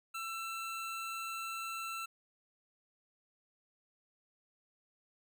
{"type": "tone", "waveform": "25% pulse", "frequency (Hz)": 1339, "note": "E6", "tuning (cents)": 27, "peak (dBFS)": -35, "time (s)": [0.14, 2.06], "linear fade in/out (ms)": 10, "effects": []}